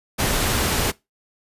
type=noise; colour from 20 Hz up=pink; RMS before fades=-21 dBFS; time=0.18-0.92 s; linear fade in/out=20 ms; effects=noise-tail reverb RT60 0.2 s tail -21 dB re dry + resampled to 32000 Hz